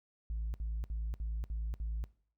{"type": "tone bursts", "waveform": "sine", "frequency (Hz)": 55, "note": "A1", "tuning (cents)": 0, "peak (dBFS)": -32, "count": 6, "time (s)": [0.3, 2.04], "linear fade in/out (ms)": 0, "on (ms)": 240, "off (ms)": 60, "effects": ["noise-tail reverb RT60 0.5 s tail -22 dB re dry", "tanh soft clip ceiling -32 dBFS"]}